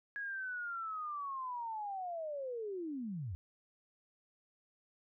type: linear sweep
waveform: sine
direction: down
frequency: 1667 to 78.4 Hz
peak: -38 dBFS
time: 0.16-3.35 s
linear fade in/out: 0 ms
effects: none